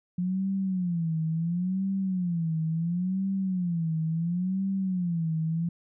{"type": "tone with vibrato", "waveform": "sine", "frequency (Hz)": 176, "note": "F3", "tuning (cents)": 14, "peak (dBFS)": -25, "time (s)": [0.18, 5.69], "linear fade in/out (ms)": 5, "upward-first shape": "sine", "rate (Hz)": 0.72, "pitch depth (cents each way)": 170, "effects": []}